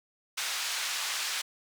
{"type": "band-pass noise", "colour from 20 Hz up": "white", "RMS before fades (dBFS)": -33, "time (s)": [0.37, 1.42], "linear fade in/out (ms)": 10, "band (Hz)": [1100, 5800], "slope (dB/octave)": 12, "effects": []}